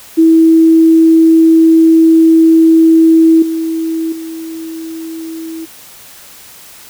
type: tone with level steps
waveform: sine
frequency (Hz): 324.9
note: E4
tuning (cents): -25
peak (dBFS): -3 / -13 / -21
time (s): 0.17-5.66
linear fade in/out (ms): 20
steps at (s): 3.42 / 4.12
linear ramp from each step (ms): 5
effects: white hiss -36 dBFS RMS until 6.89 s